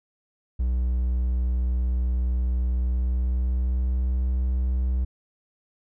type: tone with pitch glide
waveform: triangle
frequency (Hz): 61.74 to 63.22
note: B1 to B1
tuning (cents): 0 to +41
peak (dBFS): -19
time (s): 0.59-5.05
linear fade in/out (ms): 10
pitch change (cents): +41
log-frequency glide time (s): 2.81-4.26
effects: none